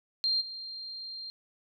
sine tone with level steps, 4186 Hz, C8, in tune, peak -25 / -38 dBFS, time 0.24-1.3 s, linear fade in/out 0 ms, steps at 0.4 s, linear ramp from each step 20 ms, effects none

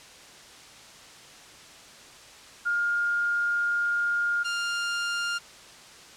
sine / sawtooth tone pair in turn, 1414 / 1401.8 Hz, F6 / F6, +21 / +6 cents, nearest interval unison, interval 15 cents, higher first, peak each -23 dBFS, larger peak neither, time 2.65-4.44 / 4.44-5.39 s, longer first, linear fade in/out 20 ms, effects white hiss -48 dBFS RMS until 6.16 s + low-pass 7000 Hz 12 dB/octave

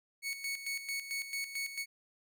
sawtooth tone with tremolo, 2217 Hz, C#7, in tune, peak -31 dBFS, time 0.22-1.86 s, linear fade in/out 50 ms, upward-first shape square, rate 4.5 Hz, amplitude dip 65%, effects none

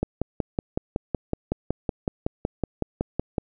click train, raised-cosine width 2 ms, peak -10 dBFS, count 19, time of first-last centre 0.03-3.382 s, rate 5.37 Hz, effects none

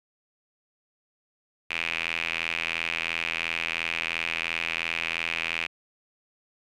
sawtooth tone with band-pass filter, 82.9 Hz, E2, 10 cents sharp, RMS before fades -30 dBFS, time 1.7-5.67 s, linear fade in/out 10 ms, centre 2500 Hz, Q 5.6, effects none

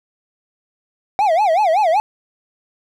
triangle tone with vibrato, 740 Hz, F#5, in tune, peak -10 dBFS, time 1.19-2 s, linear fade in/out 0 ms, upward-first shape sine, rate 5.3 Hz, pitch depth 270 cents each way, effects none

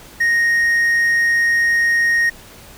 triangle tone, 1864.7 Hz, A#6, in tune, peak -11 dBFS, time 0.2-2.3 s, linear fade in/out 10 ms, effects pink hiss -41 dBFS RMS until 2.77 s

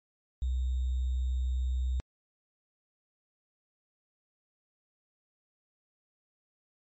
sine tone with sample-and-hold, 63.4 Hz, B1, 46 cents sharp, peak -27 dBFS, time 0.42-2 s, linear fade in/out 0 ms, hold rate 3675 Hz, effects MP3 32 kbps

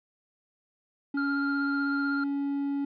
triangle tone, 280.9 Hz, C#4, 23 cents sharp, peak -25 dBFS, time 1.14-2.85 s, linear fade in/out 5 ms
triangle tone with vibrato, 1398 Hz, F6, 1 cent sharp, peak -28 dBFS, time 1.17-2.24 s, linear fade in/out 5 ms, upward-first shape triangle, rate 16 Hz, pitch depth 22 cents each way
effects resampled to 11025 Hz

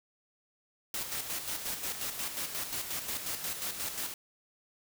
white noise with tremolo, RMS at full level -35 dBFS, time 0.94-4.14 s, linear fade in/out 2 ms, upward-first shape square, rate 5.6 Hz, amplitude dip 50%, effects none

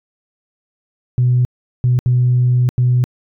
sine tone bursts at uneven times, 124.2 Hz, B2, 10 cents sharp, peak -9 dBFS, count 4, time 1.18-1.45 / 1.84-1.99 / 2.06-2.69 / 2.78-3.04 s, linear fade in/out 0 ms, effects tanh soft clip ceiling -6 dBFS

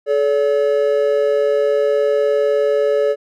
triangle tone pair together, 430.5 / 570 Hz, A4 / C#5, -38 / +48 cents, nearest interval perfect fourth, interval 486 cents, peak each -14 dBFS, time 0.06-3.16 s, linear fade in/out 50 ms, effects none

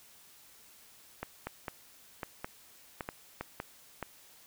clicks, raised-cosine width 0.5 ms, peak -21 dBFS, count 10, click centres 1.23 / 1.47 / 1.682 / 2.232 / 2.445 / 3.008 / 3.089 / 3.41 / 3.601 / 4.027 s, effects white hiss -58 dBFS RMS until 4.46 s

